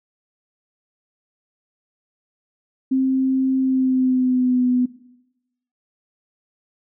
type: tone with pitch glide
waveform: sine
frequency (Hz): 263.4 to 249.3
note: C4 to B3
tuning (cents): +12 to +16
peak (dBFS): -15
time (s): 2.91-4.86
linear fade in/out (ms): 10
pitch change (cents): -96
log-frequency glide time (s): 3.59-4.66
effects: noise-tail reverb RT60 0.9 s tail -18 dB re dry